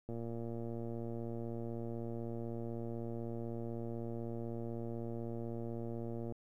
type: click train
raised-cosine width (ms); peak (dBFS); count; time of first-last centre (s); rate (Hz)
2; -30; 724; 0.09-6.323; 116
effects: 12-bit